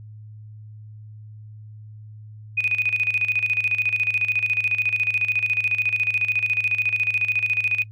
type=tone with tremolo; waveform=sine; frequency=2489 Hz; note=D#7; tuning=in tune; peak=-17 dBFS; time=2.57-7.84 s; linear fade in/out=10 ms; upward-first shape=square; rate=14 Hz; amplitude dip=70%; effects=noise-tail reverb RT60 0.1 s tail -23 dB re dry + added 107 Hz sine -38 dBFS peak until 7.91 s